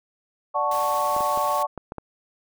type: chord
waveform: sine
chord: D major seventh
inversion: none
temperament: equal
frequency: 587.3 / 740 / 880 / 1108.7 Hz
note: D5 / F#5 / A5 / C#6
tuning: 0 / 0 / 0 / 0 cents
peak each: -27 / -28 / -26 / -24 dBFS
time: 0.54-1.67 s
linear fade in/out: 20 ms
type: noise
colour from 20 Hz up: white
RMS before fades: -37 dBFS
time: 0.71-1.63 s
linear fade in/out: 5 ms
type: clicks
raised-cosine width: 1 ms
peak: -19 dBFS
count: 6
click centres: 1.165 / 1.207 / 1.375 / 1.777 / 1.921 / 1.983 s
effects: none